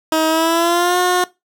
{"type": "tone with pitch glide", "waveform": "15% pulse", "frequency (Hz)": [317.5, 360.5], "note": ["D#4", "F#4"], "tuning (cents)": [35, -45], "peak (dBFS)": -7, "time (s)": [0.12, 1.24], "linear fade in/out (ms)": 2, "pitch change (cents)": 220, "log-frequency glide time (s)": [0.28, 0.98], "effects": ["noise-tail reverb RT60 0.2 s tail -19 dB re dry"]}